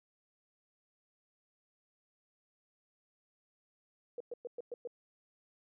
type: tone bursts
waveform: sine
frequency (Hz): 482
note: B4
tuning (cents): -42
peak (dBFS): -38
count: 6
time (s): 4.18-4.874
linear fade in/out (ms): 2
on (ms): 24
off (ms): 110
effects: none